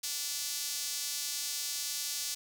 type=tone with high-pass filter; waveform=sawtooth; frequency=290.3 Hz; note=D4; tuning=20 cents flat; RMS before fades=-36 dBFS; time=0.03-2.35 s; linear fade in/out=10 ms; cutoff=5200 Hz; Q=1.3; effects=none